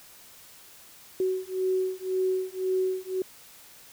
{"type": "beating tone pair", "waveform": "sine", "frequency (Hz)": [373.1, 375], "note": ["F#4", "F#4"], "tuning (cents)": [14, 23], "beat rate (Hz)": 1.9, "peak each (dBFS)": [-28, -28], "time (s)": [1.2, 3.22], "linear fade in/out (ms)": 2, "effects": ["white hiss -51 dBFS RMS until 3.92 s"]}